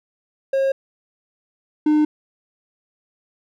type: tone pair in turn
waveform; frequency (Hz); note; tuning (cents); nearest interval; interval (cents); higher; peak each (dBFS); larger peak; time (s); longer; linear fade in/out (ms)
triangle; 540 / 303.1; C#5 / D#4; -45 / -45; minor seventh; 1000; first; -14 / -11; second; 0.53-0.72 / 1.86-2.05; neither; 5
effects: none